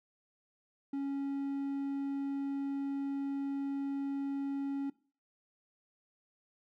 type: tone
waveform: triangle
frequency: 277.3 Hz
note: C#4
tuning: 1 cent sharp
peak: -31 dBFS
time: 0.93-4.9 s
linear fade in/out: 5 ms
effects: noise-tail reverb RT60 0.4 s tail -20 dB re dry